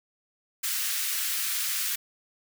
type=high-pass noise; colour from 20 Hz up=white; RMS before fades=-29 dBFS; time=0.63-1.96 s; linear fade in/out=10 ms; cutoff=1400 Hz; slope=24 dB/octave; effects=none

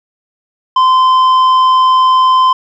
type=tone with tanh clipping; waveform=triangle; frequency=1032 Hz; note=C6; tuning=24 cents flat; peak=-7 dBFS; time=0.76-2.53 s; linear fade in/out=5 ms; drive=11 dB; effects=none

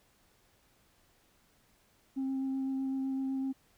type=tone with vibrato; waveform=sine; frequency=266.9 Hz; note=C4; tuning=35 cents sharp; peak=-29 dBFS; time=2.16-3.53 s; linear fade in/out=20 ms; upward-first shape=sine; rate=7.9 Hz; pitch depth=10 cents each way; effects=tanh soft clip ceiling -29 dBFS + pink hiss -68 dBFS RMS until 3.77 s

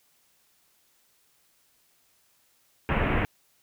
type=low-pass noise; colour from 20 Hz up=pink; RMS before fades=-25 dBFS; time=2.89-3.25 s; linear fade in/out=0 ms; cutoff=2700 Hz; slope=48 dB/octave; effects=white hiss -66 dBFS RMS until 3.62 s

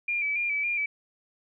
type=tone with vibrato; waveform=sine; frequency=2349 Hz; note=D7; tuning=in tune; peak=-25 dBFS; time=0.08-0.86 s; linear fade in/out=5 ms; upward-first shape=square; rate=3.6 Hz; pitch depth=38 cents each way; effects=none

